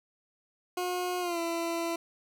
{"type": "tone with pitch glide", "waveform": "20% pulse", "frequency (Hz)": [360, 335.9], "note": ["F#4", "E4"], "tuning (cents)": [-47, 33], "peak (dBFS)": -25, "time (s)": [0.77, 1.96], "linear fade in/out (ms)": 5, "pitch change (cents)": -120, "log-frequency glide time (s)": [1.2, 1.39], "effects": []}